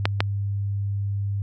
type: clicks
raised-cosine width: 0.3 ms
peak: -3 dBFS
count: 2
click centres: 0.055 / 0.205 s
effects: added 100 Hz sine -23 dBFS peak until 1.42 s + AAC 48 kbps